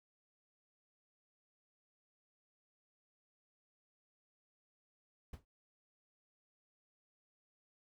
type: noise with exponential decay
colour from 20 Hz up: brown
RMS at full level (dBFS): -43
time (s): 5.33-5.45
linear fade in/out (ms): 5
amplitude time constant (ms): 25
effects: none